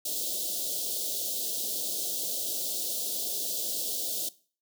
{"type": "band-stop noise", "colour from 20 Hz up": "white", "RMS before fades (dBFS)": -32, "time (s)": [0.05, 4.29], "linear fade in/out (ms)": 5, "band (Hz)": [670, 3300], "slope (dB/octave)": 48, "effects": ["noise-tail reverb RT60 0.4 s tail -19 dB re dry", "high-pass 300 Hz 12 dB/octave"]}